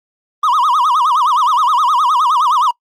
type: tone with vibrato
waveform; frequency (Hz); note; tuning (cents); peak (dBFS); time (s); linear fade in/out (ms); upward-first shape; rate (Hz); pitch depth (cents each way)
triangle; 1100; C#6; -14; -8; 0.43-2.71; 5; sine; 9.6; 260
effects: noise-tail reverb RT60 0.1 s tail -24 dB re dry + Opus 32 kbps